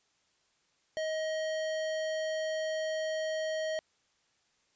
sine tone with hard clipping, 630 Hz, D#5, 21 cents sharp, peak -33 dBFS, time 0.97-3.79 s, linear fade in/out 0 ms, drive 18 dB, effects white hiss -72 dBFS RMS until 4.75 s + resampled to 16000 Hz

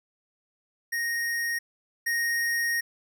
square tone pair in turn, 1864.7 / 1864.7 Hz, A#6 / A#6, 0 / 0 cents, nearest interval unison, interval 0 cents, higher neither, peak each -27 / -25 dBFS, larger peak second, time 0.92-1.59 / 2.06-2.81 s, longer second, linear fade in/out 10 ms, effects none

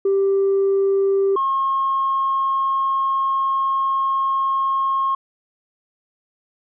sine tone pair in turn, 392 / 1079 Hz, G4 / C#6, 0 / -47 cents, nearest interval octave + tritone, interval 1753 cents, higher second, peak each -13 / -16 dBFS, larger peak first, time 0.05-1.36 / 1.36-5.15 s, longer second, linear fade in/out 5 ms, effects tanh soft clip ceiling -12 dBFS

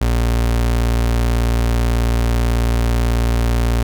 35% pulse tone, 58.27 Hz, A#1, in tune, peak -12 dBFS, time 0.01-3.83 s, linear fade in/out 5 ms, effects none

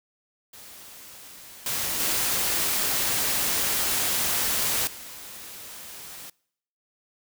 white noise with level steps, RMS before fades -45 / -28 / -25 / -41 dBFS, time 0.53-6.3 s, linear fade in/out 5 ms, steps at 1.66 / 2 / 4.87 s, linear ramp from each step 2 ms, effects noise-tail reverb RT60 0.7 s tail -25 dB re dry

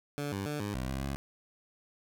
15% pulse tone with pitch steps, 144.7 / 98.2 / 148.2 / 102.5 / 63.9 / 66.7 / 68.8 Hz, D3 / G2 / D3 / G#2 / C2 / C2 / C#2, -25 / +4 / +16 / -22 / -40 / +34 / -12 cents, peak -27 dBFS, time 0.18-1.16 s, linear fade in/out 0 ms, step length 140 ms, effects none

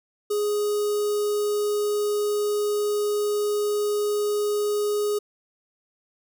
square tone with notch filter, 415.3 Hz, G#4, in tune, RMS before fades -24 dBFS, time 0.3-5.19 s, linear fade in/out 10 ms, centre 2100 Hz, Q 0.53, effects none

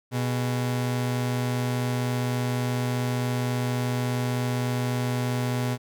30% pulse tone pair together, 123.47 / 414.7 Hz, B2 / G#4, 0 / -3 cents, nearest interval octave + major sixth, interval 2097 cents, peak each -22 / -32 dBFS, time 0.11-5.78 s, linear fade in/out 50 ms, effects none

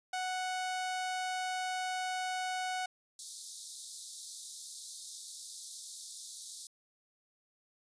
sawtooth tone, 740 Hz, F#5, in tune, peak -30 dBFS, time 0.13-2.86 s, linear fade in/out 5 ms
white high-pass noise, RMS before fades -43 dBFS, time 3.19-6.67 s, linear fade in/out 2 ms, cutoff 3600 Hz, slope 96 dB/octave
effects resampled to 22050 Hz

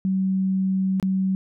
sine tone with dropouts, 190 Hz, F#3, 46 cents sharp, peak -19 dBFS, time 0.05-1.35 s, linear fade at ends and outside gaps 0 ms, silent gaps 0.999-1.027 s, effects none

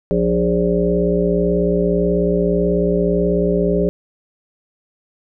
harmonic tone with a mistuned harmonic, 58.27 Hz, A#1, in tune, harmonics 1 / 3 / 5 / 7 / 9 / 10, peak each -25 / -18 / -25 / -18 / -23 / -23 dBFS, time 0.11-3.89 s, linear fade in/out 0 ms, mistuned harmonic 3, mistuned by +17 cents, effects none

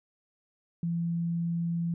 sine tone, 169.2 Hz, E3, 45 cents sharp, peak -27 dBFS, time 0.83-1.94 s, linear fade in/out 2 ms, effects none

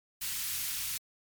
white band-stop noise, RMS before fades -35 dBFS, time 0.21-0.98 s, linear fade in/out 10 ms, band 120 to 1800 Hz, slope 12 dB/octave, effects MP3 96 kbps

